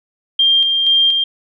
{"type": "tone with tremolo", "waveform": "sine", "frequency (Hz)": 3192, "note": "G7", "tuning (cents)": 31, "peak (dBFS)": -9, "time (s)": [0.39, 1.24], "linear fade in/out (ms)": 5, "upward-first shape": "square", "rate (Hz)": 2.1, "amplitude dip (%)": 35, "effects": []}